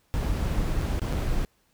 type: noise with dropouts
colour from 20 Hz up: brown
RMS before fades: -26 dBFS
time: 0.14-1.45 s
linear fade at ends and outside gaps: 0 ms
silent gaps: 0.814-0.82 / 0.995-1.018 / 1.126-1.133 s
effects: pink hiss -67 dBFS RMS until 1.73 s